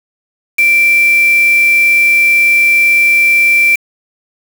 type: tone with quantisation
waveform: sine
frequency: 2349 Hz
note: D7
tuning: in tune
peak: -6 dBFS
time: 0.58-3.76 s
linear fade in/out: 10 ms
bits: 3
effects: none